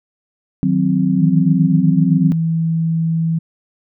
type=chord; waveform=sine; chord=C diminished; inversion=first; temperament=equal; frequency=155.56 / 185 / 261.6 Hz; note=Eb3 / Gb3 / C4; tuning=0 / 0 / 0 cents; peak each=-19 / -15 / -17 dBFS; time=0.63-2.32 s; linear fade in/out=0 ms
type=tone; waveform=sine; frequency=163.5 Hz; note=E3; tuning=14 cents flat; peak=-14 dBFS; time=1.18-3.39 s; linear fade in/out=10 ms
effects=none

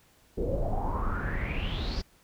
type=noise with low-pass filter sweep; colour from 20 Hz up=brown; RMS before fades=-30 dBFS; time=0.37-2.02 s; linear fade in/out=10 ms; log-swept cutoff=420 to 5100 Hz; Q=8.8; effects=pink hiss -62 dBFS RMS until 2.23 s

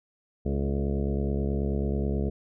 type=harmonic tone with a mistuned harmonic; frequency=69.3 Hz; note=C#2; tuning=in tune; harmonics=1 / 2 / 3 / 4 / 5 / 6 / 7 / 8 / 9 / 10; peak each=-28 / -32 / -31 / -39 / -37 / -35 / -41 / -44 / -43 / -48 dBFS; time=0.45-2.3 s; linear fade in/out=10 ms; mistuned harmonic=6; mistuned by=+28 cents; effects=none

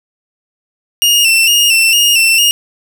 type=tone with vibrato; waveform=sawtooth; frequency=2767 Hz; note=F7; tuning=17 cents flat; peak=-4 dBFS; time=1.02-2.51 s; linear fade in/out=0 ms; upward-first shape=square; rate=2.2 Hz; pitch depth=51 cents each way; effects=none

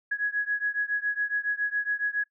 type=beating tone pair; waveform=sine; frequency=1668 / 1675.2 Hz; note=G#6 / G#6; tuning=+7 / +15 cents; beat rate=7.2 Hz; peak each=-28 / -29 dBFS; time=0.11-2.24 s; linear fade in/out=10 ms; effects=noise-tail reverb RT60 0.1 s tail -25 dB re dry

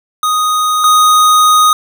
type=tone pair in turn; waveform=square; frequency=1244.5 / 1244.5 Hz; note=D#6 / D#6; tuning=0 / 0 cents; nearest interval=unison; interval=0 cents; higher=neither; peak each=-11 / -6 dBFS; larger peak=second; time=0.23-0.84 / 0.84-1.73 s; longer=second; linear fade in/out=2 ms; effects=none

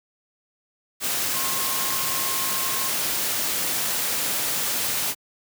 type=tone in noise; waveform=sine; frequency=1070 Hz; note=C6; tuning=38 cents sharp; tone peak=-33 dBFS; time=1.31-2.92 s; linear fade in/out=50 ms; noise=white; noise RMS=-25 dBFS; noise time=1-5.15 s; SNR=-11 dB; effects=high-pass 100 Hz 12 dB/octave

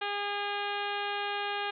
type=harmonic tone with a mistuned harmonic; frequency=407.4 Hz; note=G#4; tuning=33 cents flat; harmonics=1 / 2 / 3 / 4 / 5 / 6 / 7 / 8 / 9 / 10; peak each=-39 / -35 / -40 / -38 / -45 / -41 / -42 / -43 / -46 / -52 dBFS; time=0.01-1.71 s; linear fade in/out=10 ms; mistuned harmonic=10; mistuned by=+24 cents; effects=none

